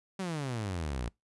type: exponential sweep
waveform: sawtooth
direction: down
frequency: 196.7 to 55.2 Hz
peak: -29 dBFS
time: 0.19-1.09 s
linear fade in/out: 5 ms
effects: noise-tail reverb RT60 0.2 s tail -26 dB re dry + resampled to 24000 Hz